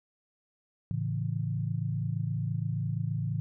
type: chord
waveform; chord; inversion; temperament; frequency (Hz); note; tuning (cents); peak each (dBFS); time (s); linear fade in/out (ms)
sine; A major; none; equal; 110 / 138.59 / 164.81; A2 / C#3 / E3; 0 / 0 / 0; -32 / -33 / -34; 0.91-3.4; 0
effects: none